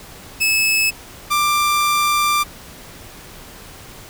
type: tone pair in turn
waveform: sawtooth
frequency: 2600 / 1183.9 Hz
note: E7 / D6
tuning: -24 / +14 cents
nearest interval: octave + major second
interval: 1362 cents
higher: first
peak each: -11 dBFS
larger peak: neither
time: 0.4-0.91 / 1.3-2.44 s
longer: second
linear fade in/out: 20 ms
effects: pink hiss -39 dBFS RMS until 4.09 s